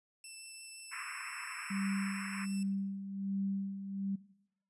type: tone with vibrato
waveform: 5% pulse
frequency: 2662 Hz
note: E7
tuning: 16 cents sharp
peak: -38 dBFS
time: 0.24-2.63 s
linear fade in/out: 2 ms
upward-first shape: triangle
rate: 5.8 Hz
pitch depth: 11 cents each way
type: band-pass noise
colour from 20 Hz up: white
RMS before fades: -44 dBFS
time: 0.91-2.46 s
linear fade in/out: 20 ms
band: 1000 to 2600 Hz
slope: 96 dB/octave
type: tone with tremolo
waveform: sine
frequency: 196 Hz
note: G3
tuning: in tune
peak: -32 dBFS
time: 1.7-4.16 s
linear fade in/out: 10 ms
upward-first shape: sine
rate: 1.3 Hz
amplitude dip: 65%
effects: noise-tail reverb RT60 0.8 s tail -19 dB re dry + resampled to 24000 Hz